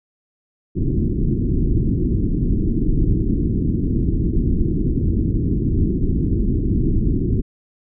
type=low-pass noise; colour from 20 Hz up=pink; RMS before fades=-18 dBFS; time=0.75-7.42 s; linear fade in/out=20 ms; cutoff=360 Hz; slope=48 dB/octave; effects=none